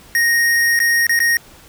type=tone with dropouts; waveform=square; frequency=1864.7 Hz; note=A#6; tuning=in tune; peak=-13 dBFS; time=0.15-1.37 s; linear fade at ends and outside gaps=1 ms; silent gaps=0.791-0.801 / 1.068-1.094 / 1.191-1.202 s; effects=pink hiss -44 dBFS RMS until 1.68 s